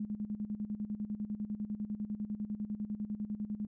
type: tone with tremolo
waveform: sine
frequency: 210 Hz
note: G#3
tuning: 19 cents sharp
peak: -33 dBFS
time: 0-3.67 s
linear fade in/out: 5 ms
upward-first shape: square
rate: 10 Hz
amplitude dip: 75%
effects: none